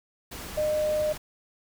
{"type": "tone in noise", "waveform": "sine", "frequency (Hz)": 610, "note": "D#5", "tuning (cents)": -34, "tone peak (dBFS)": -23, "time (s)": [0.57, 1.13], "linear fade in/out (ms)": 10, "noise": "pink", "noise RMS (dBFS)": -39, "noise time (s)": [0.31, 1.18], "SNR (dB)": 13, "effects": []}